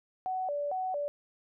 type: tone with vibrato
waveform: sine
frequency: 658 Hz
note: E5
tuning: 3 cents flat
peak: -30 dBFS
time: 0.26-1.08 s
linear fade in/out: 0 ms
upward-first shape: square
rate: 2.2 Hz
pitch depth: 220 cents each way
effects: none